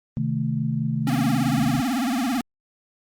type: chord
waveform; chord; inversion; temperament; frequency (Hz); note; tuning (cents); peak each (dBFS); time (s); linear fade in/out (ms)
sine; A diminished; first; equal; 130.81 / 155.56 / 220; C3 / Eb3 / A3; 0 / 0 / 0; -26; 0.17-1.8; 0
type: tone with vibrato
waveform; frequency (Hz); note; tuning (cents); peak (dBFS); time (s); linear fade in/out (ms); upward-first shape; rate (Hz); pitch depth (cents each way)
square; 252.1; B3; +36; -22; 1.07-2.41; 2; sine; 18; 180
effects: Opus 32 kbps